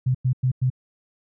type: tone bursts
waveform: sine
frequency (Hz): 128.2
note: C3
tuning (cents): -35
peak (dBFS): -17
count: 4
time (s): 0.06-0.702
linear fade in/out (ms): 10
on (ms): 87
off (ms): 98
effects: none